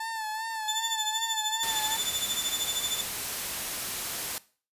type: tone with vibrato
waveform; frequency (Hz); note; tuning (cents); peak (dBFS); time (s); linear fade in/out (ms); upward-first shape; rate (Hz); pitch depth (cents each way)
30% pulse; 882; A5; +4; -29; 0-1.97; 5; sine; 2.6; 49
type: tone with tremolo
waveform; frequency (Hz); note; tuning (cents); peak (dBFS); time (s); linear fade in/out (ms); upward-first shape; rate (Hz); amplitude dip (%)
30% pulse; 3520; A7; 0; -22; 0.68-3.01; 2; triangle; 13; 90
type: noise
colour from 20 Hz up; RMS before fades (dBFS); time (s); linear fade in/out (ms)
white; -33; 1.63-4.38; 0
effects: noise-tail reverb RT60 0.4 s tail -19 dB re dry + resampled to 32000 Hz